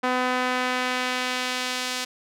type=tone with band-pass filter sweep; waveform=sawtooth; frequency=252.4 Hz; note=B3; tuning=38 cents sharp; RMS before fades=-26 dBFS; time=0.03-2.05 s; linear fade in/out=10 ms; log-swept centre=1200 to 4800 Hz; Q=0.78; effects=none